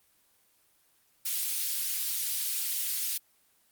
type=high-pass noise; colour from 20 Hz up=white; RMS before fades=-31 dBFS; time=1.25-3.18 s; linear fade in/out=10 ms; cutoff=3200 Hz; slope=12 dB/octave; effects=white hiss -67 dBFS RMS until 3.71 s + Opus 24 kbps